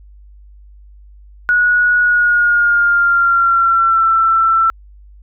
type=tone with pitch glide; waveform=sine; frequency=1459 to 1337.9 Hz; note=F#6 to E6; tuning=-25 to +25 cents; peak=-9 dBFS; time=1.49-4.7 s; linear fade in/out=0 ms; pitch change=-150 cents; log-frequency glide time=2.01-4.06 s; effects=added 50 Hz sine -38 dBFS peak until 5.22 s